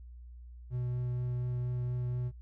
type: tone with vibrato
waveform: triangle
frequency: 123.47 Hz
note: B2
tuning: in tune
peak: -29 dBFS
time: 0.7-2.32 s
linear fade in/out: 50 ms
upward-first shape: triangle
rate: 4.2 Hz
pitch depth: 9 cents each way
effects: added 60 Hz sine -46 dBFS peak until 2.41 s